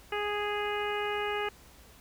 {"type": "harmonic tone", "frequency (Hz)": 414.4, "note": "G#4", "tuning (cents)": -4, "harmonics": [1, 2, 3, 4, 5, 6, 7], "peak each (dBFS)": [-33, -36, -38, -39, -40, -41, -41], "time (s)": [0.12, 1.49], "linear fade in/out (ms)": 5, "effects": ["added 60 Hz sine -58 dBFS peak until 2 s", "pink hiss -56 dBFS RMS until 2 s"]}